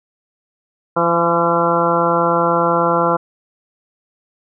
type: harmonic tone with a mistuned harmonic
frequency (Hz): 170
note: F3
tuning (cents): -46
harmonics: 1 / 2 / 3 / 4 / 5 / 6 / 7 / 8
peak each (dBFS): -23 / -22 / -18 / -22 / -22 / -20 / -23 / -20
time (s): 0.96-3.17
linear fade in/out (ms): 10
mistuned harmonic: 7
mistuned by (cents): -35
effects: none